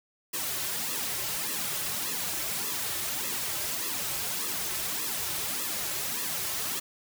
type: noise with flanger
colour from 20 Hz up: white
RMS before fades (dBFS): -32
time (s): 0.33-6.8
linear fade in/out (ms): 10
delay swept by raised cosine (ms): 1.3 to 4.3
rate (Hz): 1.7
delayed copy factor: -0.9
effects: none